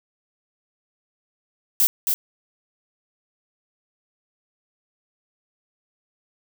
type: noise with echo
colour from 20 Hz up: violet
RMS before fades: -17 dBFS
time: 1.8-1.87 s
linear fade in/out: 0 ms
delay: 270 ms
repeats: 1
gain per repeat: -4 dB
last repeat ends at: 2.14 s
effects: none